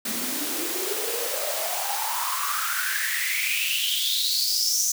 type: noise with high-pass filter sweep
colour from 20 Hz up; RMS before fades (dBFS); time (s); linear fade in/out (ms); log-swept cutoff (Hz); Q
white; -26; 0.05-4.92; 5; 220 to 6300; 8.1
effects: none